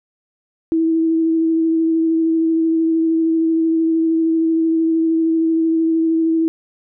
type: tone with vibrato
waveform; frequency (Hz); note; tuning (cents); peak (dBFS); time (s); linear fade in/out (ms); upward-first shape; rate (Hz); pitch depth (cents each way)
sine; 325.3; E4; -23; -13; 0.72-6.48; 0; sine; 13; 14
effects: none